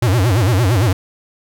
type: tone with vibrato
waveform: square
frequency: 106.7 Hz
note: G#2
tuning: 47 cents sharp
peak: -12 dBFS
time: 0.02-0.93 s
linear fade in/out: 5 ms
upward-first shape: sine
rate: 8.8 Hz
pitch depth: 290 cents each way
effects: none